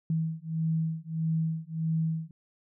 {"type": "beating tone pair", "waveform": "sine", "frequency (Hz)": [160.4, 162], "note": ["E3", "E3"], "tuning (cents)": [-47, -30], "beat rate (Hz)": 1.6, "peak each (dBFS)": -30, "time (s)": [0.1, 2.31], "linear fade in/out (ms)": 2, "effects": []}